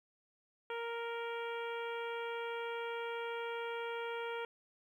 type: harmonic tone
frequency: 466.2 Hz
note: A#4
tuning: in tune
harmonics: 1 / 2 / 3 / 4 / 5 / 6 / 7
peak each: -40 / -44 / -46 / -52 / -49 / -54 / -54 dBFS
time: 0.7-4.45 s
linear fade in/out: 2 ms
effects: 12-bit